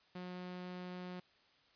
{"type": "tone", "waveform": "sawtooth", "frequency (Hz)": 180.7, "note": "F#3", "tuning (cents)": -41, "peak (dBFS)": -40, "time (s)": [0.15, 1.2], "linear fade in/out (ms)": 5, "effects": ["white hiss -69 dBFS RMS until 1.75 s", "resampled to 11025 Hz"]}